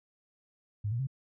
sine tone with pitch steps, 103.83 / 117.9 / 133.88 Hz, G#2 / A#2 / C3, 0 / +20 / +40 cents, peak -29 dBFS, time 0.84-1.071 s, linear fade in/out 10 ms, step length 77 ms, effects none

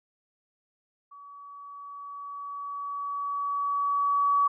sine tone with level ramp, 1137 Hz, C#6, 44 cents sharp, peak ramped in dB -45 to -19 dBFS, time 1.11-4.48 s, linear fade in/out 10 ms, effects none

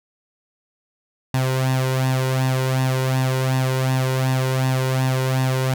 sawtooth tone with flanger, 130.5 Hz, C3, 4 cents flat, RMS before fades -20 dBFS, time 1.34-5.74 s, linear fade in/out 2 ms, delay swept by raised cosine 1.1 to 2.1 ms, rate 2.7 Hz, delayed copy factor +0.65, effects none

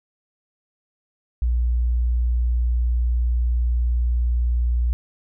sine tone, 59.9 Hz, A#1, 48 cents sharp, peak -17 dBFS, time 1.42-4.93 s, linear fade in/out 0 ms, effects none

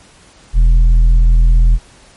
sine tone with tanh clipping, 41.34 Hz, E1, 6 cents sharp, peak -6 dBFS, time 0.53-1.79 s, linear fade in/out 50 ms, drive 5 dB, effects pink hiss -44 dBFS RMS until 2.16 s + MP3 48 kbps

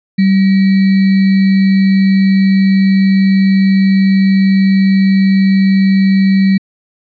sine tone with sample-and-hold, 193.2 Hz, G3, 25 cents flat, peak -6 dBFS, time 0.18-6.58 s, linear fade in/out 10 ms, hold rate 2100 Hz, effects resampled to 11025 Hz

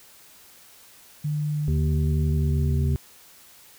sine tone with pitch glide, 149.5 to 138.69 Hz, D3 to C#3, +31 to +1 cents, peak -23 dBFS, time 1.24-2.96 s, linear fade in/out 10 ms, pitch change -130 cents, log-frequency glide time 2.35-2.75 s
harmonic tone, 77.6 Hz, D#2, 4 cents flat, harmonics 1 / 3 / 5, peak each -22 / -32 / -36 dBFS, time 1.68-2.96 s, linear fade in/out 0 ms
effects white hiss -51 dBFS RMS until 3.78 s

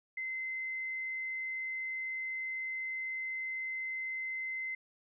sine tone, 2062 Hz, C7, 26 cents flat, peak -35 dBFS, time 0.17-4.75 s, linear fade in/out 5 ms, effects none

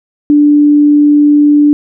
sine tone, 293.7 Hz, D4, in tune, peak -3 dBFS, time 0.3-1.73 s, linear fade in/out 0 ms, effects none

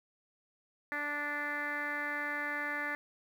10% pulse tone with low-pass filter, 292.5 Hz, D4, 7 cents flat, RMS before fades -36 dBFS, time 0.92-2.95 s, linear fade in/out 0 ms, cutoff 1900 Hz, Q 8.8, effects 10-bit

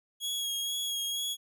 sawtooth tone with vibrato, 3310 Hz, G#7, 6 cents flat, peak -28 dBFS, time 0.2-1.37 s, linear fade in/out 50 ms, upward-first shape sine, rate 2.1 Hz, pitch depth 23 cents each way, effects none

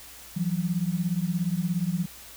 sine beating tone pair, 167.2 / 184.2 Hz, E3 / F#3, +25 / -7 cents, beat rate 17 Hz, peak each -27 dBFS, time 0.36-2.06 s, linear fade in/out 10 ms, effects added 60 Hz sine -56 dBFS peak until 2.36 s + white hiss -46 dBFS RMS until 2.36 s

